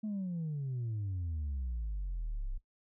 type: exponential sweep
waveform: sine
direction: down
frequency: 219.3 to 30.87 Hz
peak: -32 dBFS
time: 0.03-2.58 s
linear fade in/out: 10 ms
effects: noise-tail reverb RT60 0.1 s tail -18 dB re dry + tanh soft clip ceiling -32 dBFS